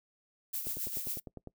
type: noise with tremolo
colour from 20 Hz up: violet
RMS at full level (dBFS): -35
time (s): 0.53-1.2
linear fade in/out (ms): 10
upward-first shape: sine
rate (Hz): 7.4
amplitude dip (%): 50
type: click train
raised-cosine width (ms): 2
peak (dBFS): -30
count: 9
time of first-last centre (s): 0.67-1.473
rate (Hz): 9.96
effects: noise-tail reverb RT60 0.1 s tail -21 dB re dry